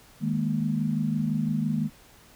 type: chord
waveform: sine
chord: D# suspended fourth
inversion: none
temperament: just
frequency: 155.56 / 207.4 / 233.3 Hz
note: D#3 / G#3 / A#3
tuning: 0 / -2 / +2 cents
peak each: -28 dBFS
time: 0.2-1.9 s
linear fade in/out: 50 ms
effects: pink hiss -54 dBFS RMS until 2.35 s